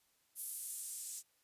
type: noise with band-pass filter sweep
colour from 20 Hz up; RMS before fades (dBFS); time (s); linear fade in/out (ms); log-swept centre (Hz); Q
blue; -45; 0.35-1.23; 50; 11000 to 7300; 2
effects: white hiss -75 dBFS RMS until 1.43 s + resampled to 32000 Hz